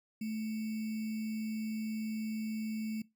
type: tone with sample-and-hold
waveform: sine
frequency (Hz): 218.4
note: A3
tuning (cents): -13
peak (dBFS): -34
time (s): 0.21-3.02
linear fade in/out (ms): 5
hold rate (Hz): 2450
effects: noise-tail reverb RT60 0.2 s tail -20 dB re dry